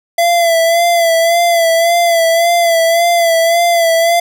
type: tone with vibrato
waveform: square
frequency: 675 Hz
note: E5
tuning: 41 cents sharp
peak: -9 dBFS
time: 0.18-4.2 s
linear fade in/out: 5 ms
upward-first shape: sine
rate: 1.8 Hz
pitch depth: 42 cents each way
effects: none

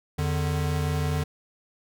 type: tone pair together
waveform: square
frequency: 84 / 149.15 Hz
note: E2 / D3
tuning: +33 / +27 cents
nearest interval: minor seventh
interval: 994 cents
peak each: -28 / -27 dBFS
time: 0.18-1.24 s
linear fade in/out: 10 ms
effects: none

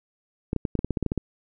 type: clicks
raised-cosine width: 3 ms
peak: -12 dBFS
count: 12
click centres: 0.531 / 0.563 / 0.652 / 0.753 / 0.791 / 0.846 / 0.907 / 0.972 / 1.027 / 1.063 / 1.119 / 1.177 s
effects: none

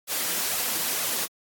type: noise with flanger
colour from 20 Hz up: white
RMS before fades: -27 dBFS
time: 0.07-1.28 s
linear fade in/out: 50 ms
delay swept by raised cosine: 1.5 to 6.4 ms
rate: 2.1 Hz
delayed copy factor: +0.5
effects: high-pass 150 Hz 12 dB/octave + AAC 64 kbps

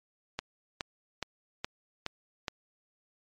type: click train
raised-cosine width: 0.2 ms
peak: -15 dBFS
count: 6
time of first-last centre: 0.39-2.482 s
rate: 2.39 Hz
effects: low-pass 7000 Hz 12 dB/octave + MP3 96 kbps

